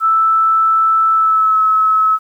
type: tone with pitch glide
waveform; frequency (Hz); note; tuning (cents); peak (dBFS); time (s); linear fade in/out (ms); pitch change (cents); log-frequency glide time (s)
sine; 1318.5 to 1292.1; E6 to E6; 0 to -35; -9; 0-2.19; 50; -35; 1.12-1.59
effects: 8-bit